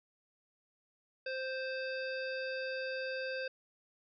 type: harmonic tone with a mistuned harmonic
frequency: 523.3 Hz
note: C5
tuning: in tune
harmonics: 1 / 3 / 5 / 7 / 9 / 10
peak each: -38 / -41 / -45 / -53 / -49 / -62 dBFS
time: 1.26-3.48 s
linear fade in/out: 5 ms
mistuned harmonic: 10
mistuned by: -35 cents
effects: none